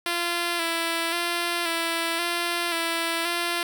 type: tone with vibrato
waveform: 5% pulse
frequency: 338.7 Hz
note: E4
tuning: 47 cents sharp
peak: -13 dBFS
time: 0.06-3.63 s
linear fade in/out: 2 ms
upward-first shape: square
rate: 0.94 Hz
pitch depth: 31 cents each way
effects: none